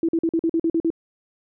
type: tone bursts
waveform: sine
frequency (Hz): 329.6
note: E4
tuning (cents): 0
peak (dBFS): -17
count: 9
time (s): 0.03-0.903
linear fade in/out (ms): 2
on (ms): 57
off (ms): 45
effects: none